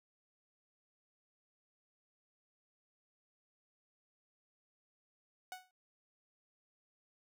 sawtooth tone with exponential decay, 740 Hz, F#5, in tune, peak -37 dBFS, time 5.52-5.71 s, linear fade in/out 1 ms, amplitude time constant 41 ms, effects noise-tail reverb RT60 0.2 s tail -25 dB re dry

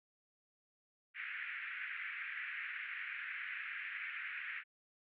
white band-pass noise, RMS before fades -44 dBFS, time 1.14-4.64 s, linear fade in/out 50 ms, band 1500 to 2400 Hz, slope 48 dB/octave, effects none

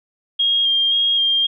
sine tone with vibrato, 3233 Hz, G#7, 47 cents flat, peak -14 dBFS, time 0.39-1.47 s, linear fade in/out 10 ms, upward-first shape square, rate 1.9 Hz, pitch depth 16 cents each way, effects none

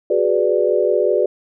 sine chord, G# half-diminished seventh, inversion third, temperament equal, 370 / 415.3 / 493.9 / 587.3 Hz, F#4 / G#4 / B4 / D5, 0 / 0 / 0 / 0 cents, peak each -19 dBFS, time 0.1-1.26 s, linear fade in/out 5 ms, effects none

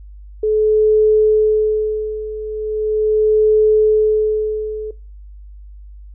sine tone with tremolo, 430 Hz, A4, 40 cents flat, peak -9 dBFS, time 0.43-4.91 s, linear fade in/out 5 ms, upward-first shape sine, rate 0.39 Hz, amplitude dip 80%, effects noise-tail reverb RT60 0.4 s tail -23 dB re dry + added 50 Hz sine -34 dBFS peak until 6.14 s

